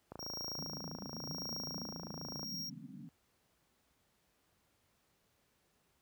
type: click train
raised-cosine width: 1 ms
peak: -31 dBFS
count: 65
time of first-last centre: 0.12-2.43 s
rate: 27.7 Hz
type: tone with tremolo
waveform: square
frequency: 5588 Hz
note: F8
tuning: in tune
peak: -40 dBFS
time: 0.19-2.7 s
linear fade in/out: 10 ms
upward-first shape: triangle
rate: 0.93 Hz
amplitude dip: 75%
type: band-pass noise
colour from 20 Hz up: pink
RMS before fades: -49 dBFS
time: 0.58-3.09 s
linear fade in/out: 0 ms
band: 140 to 280 Hz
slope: 96 dB/octave
effects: pink hiss -75 dBFS RMS until 6.01 s + high-pass 60 Hz 12 dB/octave